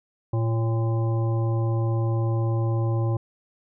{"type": "harmonic tone with a mistuned harmonic", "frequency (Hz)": 114.3, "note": "A#2", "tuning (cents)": -34, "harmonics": [1, 3, 5, 7, 9], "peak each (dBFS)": [-21, -31, -35, -38, -40], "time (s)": [0.33, 3.17], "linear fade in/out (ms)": 5, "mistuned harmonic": 5, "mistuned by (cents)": -46, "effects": []}